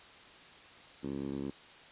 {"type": "tone with band-pass filter", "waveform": "10% pulse", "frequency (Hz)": 69, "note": "C#2", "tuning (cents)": -7, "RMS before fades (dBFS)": -38, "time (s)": [1.03, 1.51], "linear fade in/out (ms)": 10, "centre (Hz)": 280, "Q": 1.6, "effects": ["white hiss -54 dBFS RMS until 1.91 s", "resampled to 8000 Hz"]}